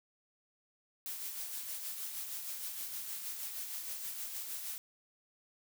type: noise with tremolo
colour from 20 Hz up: blue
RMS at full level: -40 dBFS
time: 1.06-4.78 s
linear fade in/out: 0 ms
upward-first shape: sine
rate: 6.4 Hz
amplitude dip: 40%
effects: none